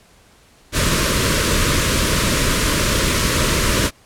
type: band-stop noise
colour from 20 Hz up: pink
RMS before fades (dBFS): -17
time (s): 0.72-3.91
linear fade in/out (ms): 50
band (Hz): 640 to 950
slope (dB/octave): 96
effects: pink hiss -51 dBFS RMS until 4.05 s + low-pass 11000 Hz 12 dB/octave